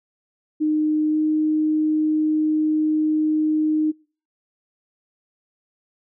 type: tone with pitch glide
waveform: sine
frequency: 306.8 to 308.9 Hz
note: D#4 to D#4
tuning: -24 to -12 cents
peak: -17 dBFS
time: 0.6-3.92 s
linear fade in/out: 20 ms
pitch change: +12 cents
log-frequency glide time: 1.11-1.16 s
effects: noise-tail reverb RT60 0.4 s tail -26 dB re dry